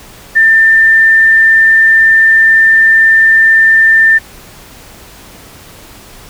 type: tone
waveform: sine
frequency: 1791 Hz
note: A6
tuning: 30 cents sharp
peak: -3 dBFS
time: 0.35-4.19 s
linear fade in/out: 20 ms
effects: pink hiss -35 dBFS RMS until 6.29 s